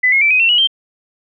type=tone with pitch steps; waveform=sine; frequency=2005 / 2161 / 2330 / 2512 / 2707 / 2919 / 3146 Hz; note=B6 / C#7 / D7 / D#7 / E7 / F#7 / G7; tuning=+26 / -45 / -14 / +16 / +45 / -24 / +6 cents; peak=-9 dBFS; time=0.03-0.674 s; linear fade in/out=10 ms; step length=92 ms; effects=none